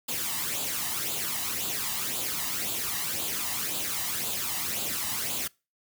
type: noise with flanger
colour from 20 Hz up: white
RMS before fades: -31 dBFS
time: 0.08-5.48 s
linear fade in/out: 10 ms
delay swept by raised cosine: 0.26 to 1.05 ms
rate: 1.9 Hz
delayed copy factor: +0.6
effects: noise-tail reverb RT60 0.3 s tail -25 dB re dry + high-pass 80 Hz 12 dB/octave